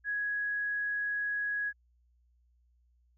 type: tone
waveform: sine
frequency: 1667 Hz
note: G#6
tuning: 6 cents sharp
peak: -30 dBFS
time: 0.04-1.73 s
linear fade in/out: 50 ms
effects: added 60 Hz sine -65 dBFS peak until 3.17 s